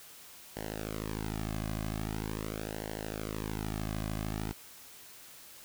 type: tone with flanger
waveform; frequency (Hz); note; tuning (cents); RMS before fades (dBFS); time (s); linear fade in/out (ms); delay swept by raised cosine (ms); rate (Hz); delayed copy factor
sawtooth; 53.3; G#1; +46; -37; 0.56-4.53; 10; 0.81 to 2.21; 0.43; -1
effects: white hiss -52 dBFS RMS until 5.64 s